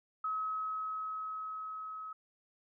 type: tone with level ramp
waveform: sine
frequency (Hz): 1280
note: D#6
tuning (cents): +49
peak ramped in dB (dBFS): -32 to -41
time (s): 0.24-2.13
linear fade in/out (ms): 5
effects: none